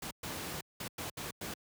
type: noise bursts at uneven times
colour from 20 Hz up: pink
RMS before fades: -40 dBFS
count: 6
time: 0.02-0.11 / 0.23-0.61 / 0.8-0.88 / 0.98-1.1 / 1.17-1.31 / 1.41-1.54 s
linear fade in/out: 5 ms
effects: high-pass 80 Hz 12 dB/octave